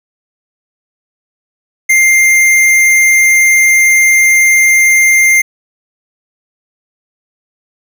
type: tone with hard clipping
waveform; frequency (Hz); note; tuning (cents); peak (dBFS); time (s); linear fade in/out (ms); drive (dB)
sine; 2103; C7; +8; -6; 1.89-5.42; 10; 18
effects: none